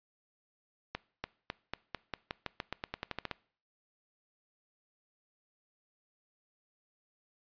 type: accelerating click train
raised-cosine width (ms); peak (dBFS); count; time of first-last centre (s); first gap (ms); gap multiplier
0.3; -19; 17; 0.95-3.313; 290; 0.9
effects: noise-tail reverb RT60 0.5 s tail -22 dB re dry + resampled to 11025 Hz